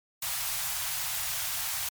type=band-stop noise; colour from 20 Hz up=white; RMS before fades=-32 dBFS; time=0.22-1.89 s; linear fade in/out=5 ms; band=150 to 640 Hz; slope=48 dB/octave; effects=MP3 96 kbps